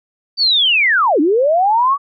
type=linear two-way sweep; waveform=sine; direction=down then up; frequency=4652 to 277.2 to 1156 Hz; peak=-10 dBFS; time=0.37-1.98 s; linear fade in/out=50 ms; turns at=1.2 s; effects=none